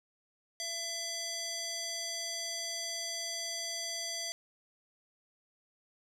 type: tone with band-pass filter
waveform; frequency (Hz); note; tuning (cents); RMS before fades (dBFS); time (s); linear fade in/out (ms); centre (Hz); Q
square; 671; E5; +31; -38; 0.6-4.32; 0; 5600; 2.1
effects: none